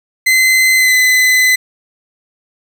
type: tone with pitch glide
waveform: 40% pulse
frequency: 2051 to 2020 Hz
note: C7 to B6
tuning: -35 to +39 cents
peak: -7 dBFS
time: 0.26-1.56 s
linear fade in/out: 10 ms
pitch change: -26 cents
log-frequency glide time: 0.76-0.93 s
effects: none